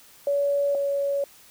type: tone pair in turn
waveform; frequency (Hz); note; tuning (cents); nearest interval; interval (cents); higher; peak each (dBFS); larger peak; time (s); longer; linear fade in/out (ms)
sine; 567 / 561.5; C#5 / C#5; +39 / +22; unison; 17; first; -20 / -22; first; 0.27-0.75 / 0.75-1.24; second; 2
effects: white hiss -52 dBFS RMS until 1.5 s